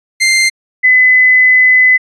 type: tone pair in turn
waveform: sawtooth / sine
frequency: 2092 / 2015 Hz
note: C7 / B6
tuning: -1 / +34 cents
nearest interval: minor second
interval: 65 cents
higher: first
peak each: -4 dBFS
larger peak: neither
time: 0.2-0.5 / 0.83-1.98 s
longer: second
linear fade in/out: 20 ms
effects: resampled to 22050 Hz